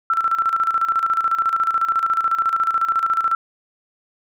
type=tone with tremolo; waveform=sine; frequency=1341 Hz; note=E6; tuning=29 cents sharp; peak=-14 dBFS; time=0.1-3.35 s; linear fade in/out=2 ms; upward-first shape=square; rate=14 Hz; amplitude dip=65%; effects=none